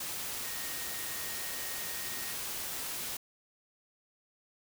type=tone in noise; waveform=sine; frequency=1864.7 Hz; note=A#6; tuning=in tune; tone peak=-47 dBFS; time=0.44-2.33 s; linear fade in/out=5 ms; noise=white; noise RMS=-38 dBFS; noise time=0-3.17 s; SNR=-12 dB; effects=none